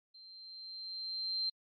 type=tone with level ramp; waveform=sine; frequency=4141 Hz; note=C8; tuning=19 cents flat; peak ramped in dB=-53 to -31 dBFS; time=0.14-1.5 s; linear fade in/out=10 ms; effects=AAC 32 kbps